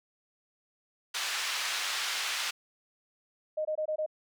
white band-pass noise, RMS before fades -33 dBFS, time 1.14-2.51 s, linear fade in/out 10 ms, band 1100 to 4400 Hz, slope 12 dB/octave
sine tone bursts, 618 Hz, D#5, 12 cents flat, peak -28 dBFS, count 5, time 3.57-4.063 s, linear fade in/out 10 ms, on 81 ms, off 22 ms
effects none

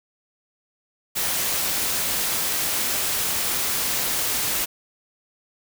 white noise, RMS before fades -24 dBFS, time 1.15-4.66 s, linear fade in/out 20 ms, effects none

